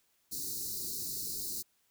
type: band-stop noise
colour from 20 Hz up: white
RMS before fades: -38 dBFS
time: 0.31-1.63 s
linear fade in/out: 20 ms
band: 440 to 4000 Hz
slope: 96 dB/octave
effects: white hiss -73 dBFS RMS until 1.9 s